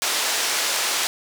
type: band-pass noise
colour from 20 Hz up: white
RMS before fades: -23 dBFS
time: 0.02-1.07 s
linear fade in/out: 0 ms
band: 470 to 7000 Hz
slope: 12 dB/octave
effects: none